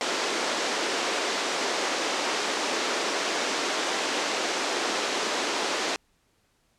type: band-pass noise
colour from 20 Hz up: pink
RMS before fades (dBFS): -28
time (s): 0.01-5.96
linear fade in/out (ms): 0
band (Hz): 310 to 7000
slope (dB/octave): 24
effects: pink hiss -68 dBFS RMS until 6.78 s + low-pass 11000 Hz 12 dB/octave